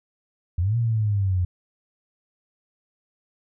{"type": "linear two-way sweep", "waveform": "sine", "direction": "up then down", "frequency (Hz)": [80.5, 119.2, 87.7], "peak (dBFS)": -19, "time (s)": [0.58, 1.45], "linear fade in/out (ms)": 5, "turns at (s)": 0.77, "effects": []}